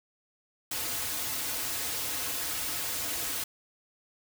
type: noise with comb filter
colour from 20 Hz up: white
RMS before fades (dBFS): -33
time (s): 0.71-3.44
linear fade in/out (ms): 5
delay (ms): 5.1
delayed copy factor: -1
effects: none